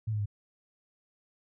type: tone with pitch steps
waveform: sine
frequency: 110 / 105.8 / 102.4 Hz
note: A2 / G#2 / G#2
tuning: 0 / +33 / -24 cents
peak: -28 dBFS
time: 0.07-0.259 s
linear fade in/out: 10 ms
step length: 63 ms
effects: none